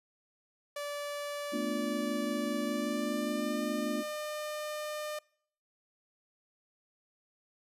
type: tone with pitch glide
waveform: sawtooth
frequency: 580 to 603.9 Hz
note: D5 to D5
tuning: -22 to +48 cents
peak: -32 dBFS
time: 0.76-5.19 s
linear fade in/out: 5 ms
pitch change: +70 cents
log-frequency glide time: 2.64-3.62 s
type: chord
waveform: sine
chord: B half-diminished seventh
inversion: third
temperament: equal with one note detuned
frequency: 221.8 / 246.9 / 293.7 / 349.2 Hz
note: A3 / B3 / D4 / F4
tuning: +14 / 0 / 0 / 0 cents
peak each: -37 / -37 / -36 / -41 dBFS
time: 1.52-4.03 s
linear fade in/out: 20 ms
effects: noise-tail reverb RT60 0.6 s tail -25 dB re dry + resampled to 32000 Hz